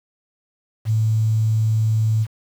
sine tone with quantisation, 110 Hz, A2, in tune, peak -15 dBFS, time 0.85-2.27 s, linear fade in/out 50 ms, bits 7, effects none

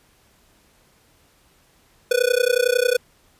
square tone with amplitude modulation, 493.9 Hz, B4, in tune, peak -13 dBFS, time 2.11-2.97 s, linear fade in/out 5 ms, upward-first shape sine, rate 31 Hz, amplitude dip 100%, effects pink hiss -58 dBFS RMS until 3.39 s + resampled to 32000 Hz

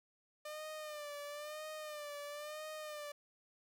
sawtooth tone with vibrato, 599 Hz, D5, 34 cents sharp, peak -40 dBFS, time 0.45-3.12 s, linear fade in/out 5 ms, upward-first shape sine, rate 1 Hz, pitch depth 60 cents each way, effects none

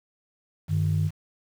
sine tone pair together, 97 / 153.98 Hz, G2 / D#3, -18 / -18 cents, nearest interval minor sixth, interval 800 cents, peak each -23 dBFS, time 0.68-1.11 s, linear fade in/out 50 ms, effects tanh soft clip ceiling -15 dBFS + 8-bit

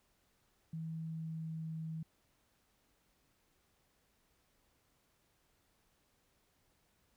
sine tone with pitch glide, 161.5 to 160.2 Hz, E3 to E3, -35 to -49 cents, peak -39 dBFS, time 0.73-2.03 s, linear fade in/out 5 ms, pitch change -14 cents, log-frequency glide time 0.95-1.71 s, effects pink hiss -75 dBFS RMS until 7.16 s

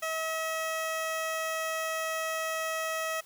15% pulse tone, 642 Hz, E5, 46 cents flat, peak -24 dBFS, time 0.02-3.21 s, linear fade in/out 10 ms, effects white hiss -57 dBFS RMS until 3.25 s

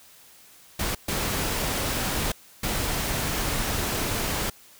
pink noise bursts at uneven times, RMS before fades -27 dBFS, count 3, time 0.79-0.95 / 1.08-2.32 / 2.63-4.5 s, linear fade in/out 5 ms, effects white hiss -52 dBFS RMS until 4.79 s

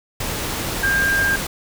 sine tone in noise, 1600 Hz, G6, 35 cents sharp, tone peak -16 dBFS, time 0.83-1.36 s, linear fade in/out 5 ms, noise pink, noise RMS -25 dBFS, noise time 0.2-1.47 s, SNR +6 dB, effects none

